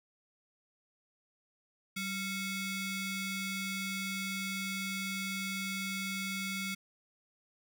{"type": "ring-modulated tone", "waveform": "sawtooth", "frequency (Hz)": 1192, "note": "D6", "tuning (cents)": 25, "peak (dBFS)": -28, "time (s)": [1.96, 6.75], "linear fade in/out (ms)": 10, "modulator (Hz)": 1000, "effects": []}